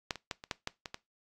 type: clicks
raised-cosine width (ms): 0.2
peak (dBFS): -14 / -25 / -17 / -27 / -15 / -16 / -22 / -21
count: 8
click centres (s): 0.108 / 0.157 / 0.312 / 0.439 / 0.512 / 0.674 / 0.858 / 0.944
effects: noise-tail reverb RT60 0.2 s tail -20 dB re dry + AAC 64 kbps